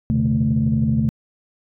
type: tone cluster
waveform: sine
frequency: 80.7 / 119.8 / 132.2 / 151.3 / 220.4 Hz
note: E2 / A#2 / C3 / D#3 / A3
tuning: -36 / +48 / +18 / -48 / +3 cents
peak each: -26 / -27 / -20 / -23 / -18 dBFS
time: 0.1-1.09 s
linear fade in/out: 0 ms
effects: tanh soft clip ceiling -8 dBFS

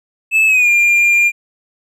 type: tone with pitch glide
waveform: triangle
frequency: 2615 to 2398 Hz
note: E7 to D7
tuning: -15 to +36 cents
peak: -7 dBFS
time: 0.31-1.32 s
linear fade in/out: 50 ms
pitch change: -149 cents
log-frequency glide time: 0.46-0.69 s
effects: none

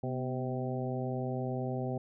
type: harmonic tone with a mistuned harmonic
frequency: 129 Hz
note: C3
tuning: 24 cents flat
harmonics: 1 / 2 / 3 / 4 / 5 / 6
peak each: -35 / -38 / -40 / -41 / -42 / -43 dBFS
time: 0.03-1.98 s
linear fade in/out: 5 ms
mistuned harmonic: 2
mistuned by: -62 cents
effects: none

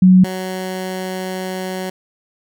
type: tone pair in turn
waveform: sine / 15% pulse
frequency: 185 / 186.29 Hz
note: F#3 / F#3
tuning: 0 / +12 cents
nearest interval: unison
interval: 12 cents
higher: second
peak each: -5 / -16 dBFS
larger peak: first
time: 0.02-0.24 / 0.24-1.9 s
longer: second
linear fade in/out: 5 ms
effects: none

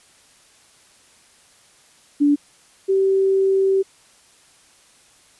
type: tone pair in turn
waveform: sine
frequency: 289.3 / 386.2 Hz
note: D4 / G4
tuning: -26 / -26 cents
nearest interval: perfect fourth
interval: 500 cents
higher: second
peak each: -12 / -14 dBFS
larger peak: first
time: 2.2-2.36 / 2.88-3.83 s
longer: second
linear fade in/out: 20 ms
effects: white hiss -53 dBFS RMS until 5.39 s + resampled to 24000 Hz

